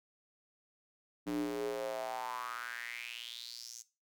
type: tone with high-pass filter sweep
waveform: square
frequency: 59.2 Hz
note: A#1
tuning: 27 cents sharp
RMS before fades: -40 dBFS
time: 1.26-3.83 s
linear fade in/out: 20 ms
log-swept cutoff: 250 to 6600 Hz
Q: 5.8
effects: noise-tail reverb RT60 0.3 s tail -17 dB re dry